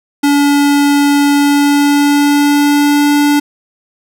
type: tone with pitch glide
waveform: square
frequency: 286 to 290.7 Hz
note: D4 to D4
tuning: -46 to -18 cents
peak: -8 dBFS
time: 0.23-3.4 s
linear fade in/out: 10 ms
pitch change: +28 cents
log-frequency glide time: 1.34-3.13 s
effects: 8-bit